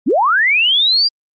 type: linear sweep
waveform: sine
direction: up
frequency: 183.8 to 4857 Hz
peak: -10 dBFS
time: 0.06-1.09 s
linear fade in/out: 20 ms
effects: Opus 24 kbps